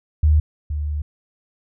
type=tone pair in turn; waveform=sine; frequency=76.2 / 74.42 Hz; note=D#2 / D2; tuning=-36 / +24 cents; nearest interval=unison; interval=40 cents; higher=first; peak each=-11 / -21 dBFS; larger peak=first; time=0.23-0.4 / 0.7-1.02 s; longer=second; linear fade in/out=5 ms; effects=none